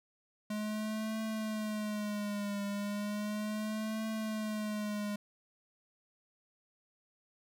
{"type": "tone with vibrato", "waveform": "square", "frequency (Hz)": 210.7, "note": "G#3", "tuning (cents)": 25, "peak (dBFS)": -35, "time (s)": [0.5, 5.16], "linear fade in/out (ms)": 5, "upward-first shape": "triangle", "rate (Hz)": 0.35, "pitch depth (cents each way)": 78, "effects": []}